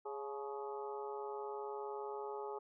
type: harmonic tone with a mistuned harmonic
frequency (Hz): 138.59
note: C#3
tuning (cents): 0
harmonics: 3 / 4 / 5 / 6 / 7 / 8 / 9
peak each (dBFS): -43 / -52 / -56 / -46 / -58 / -54 / -53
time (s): 0.05-2.59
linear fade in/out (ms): 10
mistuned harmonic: 6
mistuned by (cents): +40
effects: none